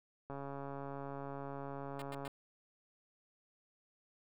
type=click train; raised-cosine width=1 ms; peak=-31 dBFS; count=276; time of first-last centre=0.3-2.278 s; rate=139 Hz
type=tone bursts; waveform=5% pulse; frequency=302.4 Hz; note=D#4; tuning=49 cents flat; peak=-36 dBFS; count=3; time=1.99-2.277 s; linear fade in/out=2 ms; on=29 ms; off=100 ms
effects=none